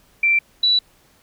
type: tone pair in turn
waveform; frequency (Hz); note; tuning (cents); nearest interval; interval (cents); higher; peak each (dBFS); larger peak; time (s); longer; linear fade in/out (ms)
sine; 2349 / 3943; D7 / B7; 0 / -4; major sixth; 896; second; -13; neither; 0.23-0.39 / 0.63-0.79; neither; 5
effects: pink hiss -56 dBFS RMS until 1.22 s